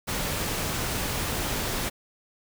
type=noise; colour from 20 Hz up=pink; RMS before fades=-29 dBFS; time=0.07-1.9 s; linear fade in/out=20 ms; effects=none